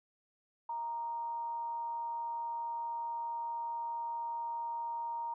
sine tone with amplitude modulation, 932.3 Hz, A#5, in tune, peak -34 dBFS, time 0.69-5.34 s, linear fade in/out 5 ms, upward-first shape sine, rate 280 Hz, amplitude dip 25%, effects none

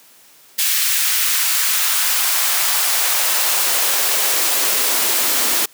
white noise with high-pass filter sweep, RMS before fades -17 dBFS, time 0.58-5.66 s, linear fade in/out 10 ms, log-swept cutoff 2100 to 230 Hz, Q 0.97, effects white hiss -48 dBFS RMS until 5.73 s + high-pass 150 Hz 12 dB/octave

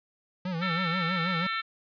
square tone with vibrato, 174.61 Hz, F3, in tune, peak -30 dBFS, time 0.45-1.47 s, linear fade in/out 5 ms, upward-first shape sine, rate 6.2 Hz, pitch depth 130 cents each way
harmonic tone, 447.3 Hz, A4, 28 cents sharp, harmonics 3 / 4 / 5 / 6 / 7 / 8 / 9, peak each -31 / -35 / -35 / -43 / -43 / -41 / -40 dBFS, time 0.61-1.62 s, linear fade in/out 20 ms
effects resampled to 11025 Hz + 10-bit

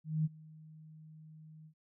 sine tone with ADSR envelope, 156.3 Hz, D#3, 8 cents sharp, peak -27 dBFS, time 0.04-1.74 s, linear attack 210 ms, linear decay 29 ms, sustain -24 dB, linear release 82 ms, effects none

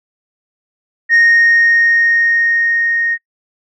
sine tone with level ramp, 1857 Hz, A#6, 7 cents flat, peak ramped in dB -4 to -13 dBFS, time 1.09-3.18 s, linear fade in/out 50 ms, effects noise-tail reverb RT60 0.1 s tail -21 dB re dry + tanh soft clip ceiling -4 dBFS

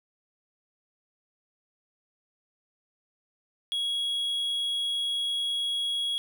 triangle tone, 3323 Hz, G#7, in tune, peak -25 dBFS, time 3.72-6.18 s, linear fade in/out 0 ms, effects none

